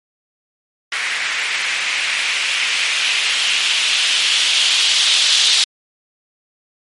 violet noise with low-pass filter sweep, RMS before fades -17 dBFS, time 0.92-5.64 s, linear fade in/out 2 ms, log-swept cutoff 2000 to 3700 Hz, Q 2.4, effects MP3 48 kbps

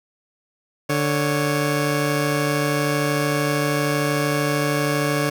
15% pulse tone pair together, 146.84 / 554.4 Hz, D3 / C#5, 0 / 0 cents, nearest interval octave + major seventh, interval 2300 cents, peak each -14 / -18 dBFS, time 0.89-5.3 s, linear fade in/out 10 ms, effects none

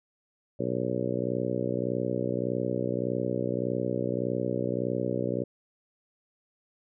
harmonic tone, 61.7 Hz, B1, 1 cent flat, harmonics 2 / 3 / 4 / 5 / 6 / 7 / 8 / 9, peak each -35 / -35 / -35 / -35 / -35 / -35 / -35 / -35 dBFS, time 0.59-5.44 s, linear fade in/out 10 ms, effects none

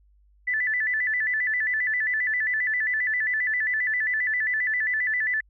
sine tone with vibrato, 1864.7 Hz, A#6, in tune, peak -22 dBFS, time 0.47-5.41 s, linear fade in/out 10 ms, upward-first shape square, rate 7.5 Hz, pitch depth 110 cents each way, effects added 50 Hz sine -56 dBFS peak until 5.49 s

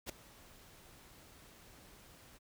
pink noise with ADSR envelope, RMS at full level -39 dBFS, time 0.06-2.39 s, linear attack 35 ms, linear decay 4 ms, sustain -20 dB, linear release 28 ms, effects none

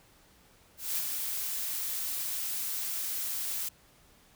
blue noise with ADSR envelope, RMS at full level -30 dBFS, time 0.77-3.69 s, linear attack 200 ms, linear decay 40 ms, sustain -4 dB, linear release 9 ms, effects pink hiss -61 dBFS RMS until 4.35 s

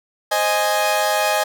sawtooth chord, Ab major, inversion first, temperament equal, 523.3 / 622.3 / 830.6 Hz, C5 / Eb5 / Ab5, 0 / 0 / 0 cents, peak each -22 / -16 / -16 dBFS, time 0.31-1.44 s, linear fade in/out 10 ms, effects none

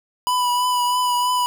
square tone with vibrato, 987.8 Hz, B5, in tune, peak -18 dBFS, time 0.27-1.46 s, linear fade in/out 0 ms, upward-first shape triangle, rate 3.1 Hz, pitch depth 25 cents each way, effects 8-bit

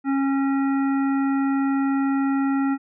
harmonic tone, 273.4 Hz, C#4, 24 cents flat, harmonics 1 / 3 / 5 / 7 / 9, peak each -19 / -31 / -32 / -38 / -45 dBFS, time 0.04-2.78 s, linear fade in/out 50 ms, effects none

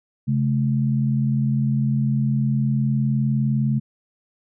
sine tone pair together, 135.82 / 215.6 Hz, C#3 / A3, -35 / -35 cents, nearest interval minor sixth, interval 800 cents, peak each -19 / -22 dBFS, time 0.27-3.8 s, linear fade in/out 20 ms, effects none

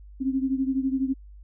sine beating tone pair, 263.1 / 275.1 Hz, C4 / C#4, +10 / -13 cents, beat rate 12 Hz, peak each -24 / -28 dBFS, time 0.2-1.14 s, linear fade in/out 20 ms, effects added 50 Hz sine -43 dBFS peak until 1.43 s

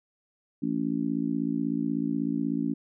harmonic tone, 56.3 Hz, A1, 40 cents sharp, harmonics 3 / 4 / 5 / 6, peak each -34 / -30 / -28 / -39 dBFS, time 0.62-2.74 s, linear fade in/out 10 ms, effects none

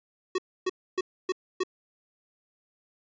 square tone bursts, 371.3 Hz, F#4, 6 cents sharp, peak -25 dBFS, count 5, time 0.35-1.635 s, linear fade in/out 5 ms, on 33 ms, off 280 ms, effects resampled to 16000 Hz

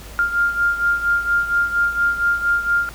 sine beating tone pair, 1400 / 1404.3 Hz, F6 / F6, +4 / +9 cents, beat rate 4.3 Hz, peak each -17 / -22 dBFS, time 0.19-2.89 s, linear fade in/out 0 ms, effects added 55 Hz sine -37 dBFS peak until 2.94 s + pink hiss -40 dBFS RMS until 2.94 s

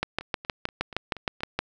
two click trains, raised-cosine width 0.3 ms, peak -9 / -24 dBFS, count 11 / 6, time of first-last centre 0.03-1.59 / 0.21-1.406 s, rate 6.41 / 4.18 Hz, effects none

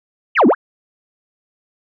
sine exponential two-way sweep, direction down then up, 3200 to 207.6 to 1867 Hz, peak -5 dBFS, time 0.35-0.55 s, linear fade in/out 50 ms, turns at 0.47 s, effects tanh soft clip ceiling -6 dBFS

